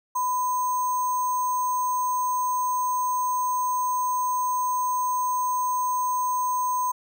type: tone with sample-and-hold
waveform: sine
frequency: 1000 Hz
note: B5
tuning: 21 cents sharp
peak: -22 dBFS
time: 0.15-6.92 s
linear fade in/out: 10 ms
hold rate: 7350 Hz
effects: none